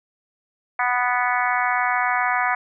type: harmonic tone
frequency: 246.9 Hz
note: B3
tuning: in tune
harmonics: 3 / 4 / 5 / 6 / 7 / 8 / 9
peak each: -24 / -25 / -26 / -27 / -27 / -28 / -29 dBFS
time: 0.79-2.55 s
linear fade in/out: 5 ms
effects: none